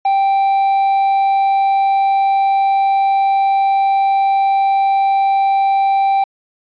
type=tone with quantisation; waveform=triangle; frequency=784 Hz; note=G5; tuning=in tune; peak=-9 dBFS; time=0.05-6.24 s; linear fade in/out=5 ms; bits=6; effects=resampled to 11025 Hz